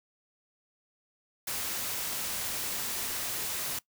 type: noise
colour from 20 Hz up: white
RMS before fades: -34 dBFS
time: 1.47-3.79 s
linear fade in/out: 5 ms
effects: noise-tail reverb RT60 0.1 s tail -20 dB re dry